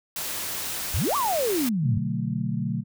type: noise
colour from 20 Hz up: white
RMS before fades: -31 dBFS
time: 0.16-1.69 s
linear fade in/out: 2 ms
type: exponential two-way sweep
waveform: sine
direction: up then down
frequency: 63.1 to 1200 to 94.7 Hz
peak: -22 dBFS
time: 0.94-1.98 s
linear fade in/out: 5 ms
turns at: 1.16 s
type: chord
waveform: sine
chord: B minor seventh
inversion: none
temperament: equal with one note detuned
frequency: 123.47 / 146.83 / 185 / 221.4 Hz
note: B2 / D3 / F#3 / A3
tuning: 0 / 0 / 0 / +11 cents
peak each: -30 dBFS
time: 1.81-2.84 s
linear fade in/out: 50 ms
effects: none